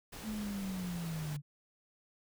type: noise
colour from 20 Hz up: pink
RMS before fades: -47 dBFS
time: 0.12-1.37 s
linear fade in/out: 10 ms
type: linear sweep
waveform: sine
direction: down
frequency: 220.7 to 142.8 Hz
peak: -36 dBFS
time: 0.23-1.42 s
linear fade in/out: 50 ms
effects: none